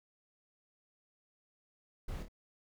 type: noise with echo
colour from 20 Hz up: brown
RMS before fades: -39 dBFS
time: 2.08-2.23 s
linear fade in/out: 5 ms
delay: 27 ms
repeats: 2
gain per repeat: -6 dB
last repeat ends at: 2.284 s
effects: none